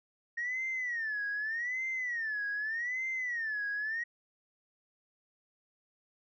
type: tone with vibrato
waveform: sine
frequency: 1855 Hz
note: A#6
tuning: 9 cents flat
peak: -31 dBFS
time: 0.37-4.04 s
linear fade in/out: 10 ms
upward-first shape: sine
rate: 0.83 Hz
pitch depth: 200 cents each way
effects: tanh soft clip ceiling -28 dBFS